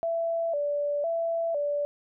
sine tone with vibrato, 622.3 Hz, D#5, in tune, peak -25 dBFS, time 0.03-1.85 s, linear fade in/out 0 ms, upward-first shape square, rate 0.99 Hz, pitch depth 120 cents each way, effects none

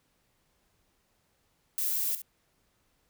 violet noise with echo, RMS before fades -30 dBFS, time 1.78-2.15 s, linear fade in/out 0 ms, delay 68 ms, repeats 1, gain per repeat -11 dB, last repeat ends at 2.218 s, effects pink hiss -72 dBFS RMS until 3.09 s

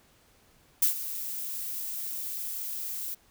violet noise with ADSR envelope, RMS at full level -21 dBFS, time 0.82-3.15 s, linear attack 7 ms, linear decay 110 ms, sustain -14 dB, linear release 15 ms, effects pink hiss -62 dBFS RMS until 3.3 s

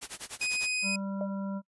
white noise with tremolo, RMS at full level -37 dBFS, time 0.01-0.68 s, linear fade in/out 20 ms, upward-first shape sine, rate 10 Hz, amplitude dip 95%
sawtooth tone, 2500 Hz, D#7, 8 cents sharp, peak -25 dBFS, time 0.41-0.96 s, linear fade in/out 5 ms
harmonic tone, 196 Hz, G3, in tune, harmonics 1 / 3 / 5 / 7, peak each -32 / -42 / -46 / -49 dBFS, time 0.82-1.62 s, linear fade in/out 50 ms
sine tone with exponential decay, 599 Hz, D5, 34 cents sharp, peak -28 dBFS, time 1.21-1.37 s, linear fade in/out 1 ms, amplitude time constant 34 ms
effects noise-tail reverb RT60 0.1 s tail -26 dB re dry + resampled to 24000 Hz

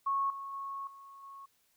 sine tone with level steps, 1100 Hz, C#6, 14 cents flat, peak -28 / -39 / -37 / -49 / -46 dBFS, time 0.06-1.46 s, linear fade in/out 10 ms, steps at 0.3 / 0.53 / 0.87 / 1.23 s, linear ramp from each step 2 ms, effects white hiss -72 dBFS RMS until 1.76 s

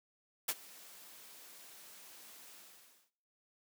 white noise with ADSR envelope, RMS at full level -32 dBFS, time 0.48-3.11 s, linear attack 10 ms, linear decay 45 ms, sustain -23 dB, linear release 600 ms, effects noise-tail reverb RT60 0.7 s tail -22 dB re dry + high-pass 200 Hz 12 dB/octave

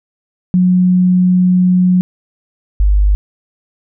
sine tone pair in turn, 181.8 / 50.23 Hz, F#3 / G1, -30 / +43 cents, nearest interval octave + minor seventh, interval 2227 cents, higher first, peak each -7 dBFS, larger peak neither, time 0.54-2.01 / 2.8-3.15 s, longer first, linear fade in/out 0 ms, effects none

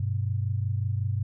sine tone pair together, 98.74 / 124.2 Hz, G2 / B2, +13 / +10 cents, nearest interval major third, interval 397 cents, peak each -26 / -30 dBFS, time 0-1.23 s, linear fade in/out 5 ms, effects none

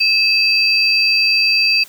sine tone pair together, 2600 / 4692 Hz, E7 / D8, -24 / -2 cents, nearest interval minor seventh, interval 1022 cents, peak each -14 dBFS, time 0-1.84 s, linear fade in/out 10 ms, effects white hiss -42 dBFS RMS until 1.88 s + high-pass 60 Hz 12 dB/octave

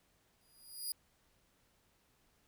10% pulse tone with exponential growth, 4880 Hz, D#8, 34 cents flat, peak -28 dBFS, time 0.41-0.92 s, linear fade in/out 1 ms, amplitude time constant 110 ms, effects pink hiss -73 dBFS RMS until 2.47 s

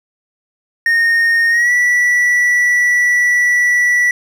triangle tone with pitch glide, 1846 to 1954.6 Hz, A#6 to B6, -17 to -18 cents, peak -8 dBFS, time 0.86-4.11 s, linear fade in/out 2 ms, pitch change +99 cents, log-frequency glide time 1.5-1.71 s, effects none

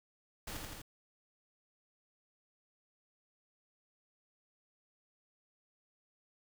pink noise with echo, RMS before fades -43 dBFS, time 0.47-0.57 s, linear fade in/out 5 ms, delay 83 ms, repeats 3, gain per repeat -2 dB, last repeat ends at 0.819 s, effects none

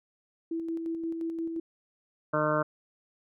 sine tone with tremolo, 329.6 Hz, E4, in tune, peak -29 dBFS, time 0.51-1.6 s, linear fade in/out 5 ms, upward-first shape square, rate 5.7 Hz, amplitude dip 35%
harmonic tone, 152.3 Hz, D#3, 37 cents flat, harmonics 1 / 2 / 3 / 4 / 6 / 7 / 8 / 9 / 10, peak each -34 / -33 / -35 / -28 / -38 / -34 / -34 / -33 / -37 dBFS, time 2.33-2.63 s, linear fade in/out 10 ms
effects none

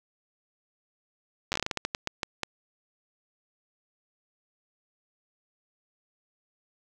slowing click train, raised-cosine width 0.2 ms, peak -11 dBFS, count 15, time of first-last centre 1.52-2.433 s, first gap 9 ms, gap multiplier 1.27, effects none

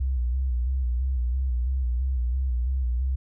sine tone with vibrato, 62.9 Hz, B1, 32 cents sharp, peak -22 dBFS, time 0-3.16 s, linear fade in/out 10 ms, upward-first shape square, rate 3 Hz, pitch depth 71 cents each way, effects none

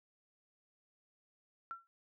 sine tone with exponential decay, 1355 Hz, E6, 47 cents sharp, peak -37 dBFS, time 1.71-1.87 s, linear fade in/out 0 ms, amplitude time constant 34 ms, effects none

